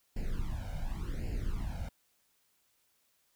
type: noise with flanger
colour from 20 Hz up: brown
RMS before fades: -35 dBFS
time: 0.16-1.89 s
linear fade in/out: 5 ms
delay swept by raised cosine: 0.41 to 1.35 ms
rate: 0.89 Hz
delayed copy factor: +1
effects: white hiss -73 dBFS RMS until 3.35 s